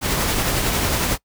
pink noise with tremolo, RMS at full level -19 dBFS, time 0.01-1.18 s, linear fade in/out 50 ms, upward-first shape triangle, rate 11 Hz, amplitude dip 35%, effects noise-tail reverb RT60 0.1 s tail -23 dB re dry

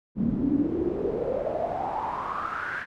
brown noise with band-pass filter sweep, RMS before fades -28 dBFS, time 0.15-2.86 s, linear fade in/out 50 ms, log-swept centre 210 to 1700 Hz, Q 8.1, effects none

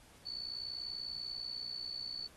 sine tone with amplitude modulation, 4462 Hz, C#8, 11 cents sharp, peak -36 dBFS, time 0.25-2.28 s, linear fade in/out 20 ms, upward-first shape sine, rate 60.3 Hz, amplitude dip 75%, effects pink hiss -61 dBFS RMS until 2.36 s + AAC 32 kbps

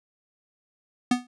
square tone with exponential decay, 246.9 Hz, B3, in tune, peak -16 dBFS, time 1.11-1.27 s, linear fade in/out 5 ms, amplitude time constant 33 ms, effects resampled to 22050 Hz

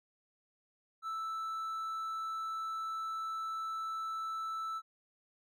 triangle tone, 1318.5 Hz, E6, in tune, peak -34 dBFS, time 1.02-4.82 s, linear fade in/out 50 ms, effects none

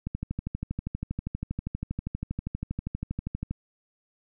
click train, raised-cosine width 5 ms, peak -18 dBFS, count 44, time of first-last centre 0.07-3.51 s, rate 12.5 Hz, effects none

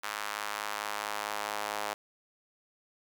sawtooth tone with high-pass filter sweep, 104.5 Hz, G#2, 11 cents sharp, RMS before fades -36 dBFS, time 0.03-1.94 s, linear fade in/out 10 ms, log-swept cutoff 1200 to 760 Hz, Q 1.4, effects none

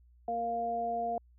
harmonic tone, 233.1 Hz, A#3, in tune, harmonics 1 / 2 / 3, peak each -43 / -39 / -31 dBFS, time 0.28-1.18 s, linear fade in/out 2 ms, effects added 60 Hz sine -58 dBFS peak until 1.38 s

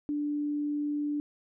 sine tone, 293.7 Hz, D4, in tune, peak -28 dBFS, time 0.09-1.2 s, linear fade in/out 0 ms, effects none

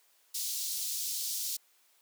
pink high-pass noise, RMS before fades -35 dBFS, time 0.34-1.57 s, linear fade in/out 10 ms, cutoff 4300 Hz, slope 24 dB/octave, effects white hiss -67 dBFS RMS until 2.01 s + high-pass 400 Hz 12 dB/octave

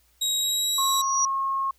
25% pulse tone with pitch glide, 3811 to 3882 Hz, A#7 to B7, +38 to -31 cents, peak -18 dBFS, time 0.21-1.02 s, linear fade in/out 10 ms, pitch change +31 cents, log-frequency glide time 0.37-0.83 s
sine tone with exponential growth, 5780 Hz, F#8, 41 cents flat, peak -19 dBFS, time 0.51-1.25 s, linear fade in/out 1 ms, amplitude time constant 160 ms
sine tone, 1083 Hz, C#6, 41 cents flat, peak -23 dBFS, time 0.78-1.71 s, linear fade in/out 5 ms
effects added 60 Hz sine -64 dBFS peak until 1.78 s + white hiss -64 dBFS RMS until 1.78 s

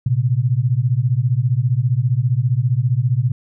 sine beating tone pair, 116.54 / 131.54 Hz, A#2 / C3, 0 / +10 cents, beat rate 15 Hz, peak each -17 dBFS, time 0.06-3.32 s, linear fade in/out 5 ms, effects none

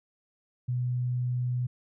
sine tone, 124.1 Hz, B2, 9 cents sharp, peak -26 dBFS, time 0.68-1.67 s, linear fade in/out 10 ms, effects none

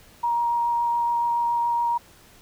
sine tone with vibrato, 944 Hz, A#5, 22 cents sharp, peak -20 dBFS, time 0.23-1.98 s, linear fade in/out 10 ms, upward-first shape sine, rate 7.1 Hz, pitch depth 8 cents each way, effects pink hiss -52 dBFS RMS until 2.41 s

